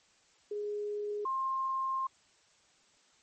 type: tone pair in turn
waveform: sine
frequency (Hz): 415.3 / 1060.5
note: G#4 / C6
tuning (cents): 0 / +23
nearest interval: octave + major third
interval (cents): 1623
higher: second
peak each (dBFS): -33 / -30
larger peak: second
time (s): 0.51-1.25 / 1.25-2.07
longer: second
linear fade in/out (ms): 5
effects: white hiss -66 dBFS RMS until 3.22 s + MP3 32 kbps